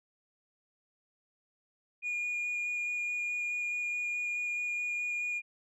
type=tone with vibrato; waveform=sine; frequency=2436 Hz; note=D#7; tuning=37 cents flat; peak=-29 dBFS; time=2.02-5.42 s; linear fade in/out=50 ms; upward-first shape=square; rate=4.7 Hz; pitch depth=8 cents each way; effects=tanh soft clip ceiling -30 dBFS